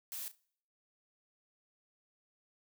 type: noise with echo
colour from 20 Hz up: blue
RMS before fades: -42 dBFS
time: 0.12-0.28 s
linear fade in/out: 0 ms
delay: 35 ms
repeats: 2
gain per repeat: -13 dB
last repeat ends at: 0.35 s
effects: noise-tail reverb RT60 0.6 s tail -24 dB re dry